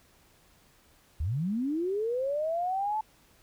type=linear sweep; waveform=sine; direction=up; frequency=65 to 880 Hz; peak=-27 dBFS; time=1.2-3.01 s; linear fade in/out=5 ms; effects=pink hiss -62 dBFS RMS until 3.42 s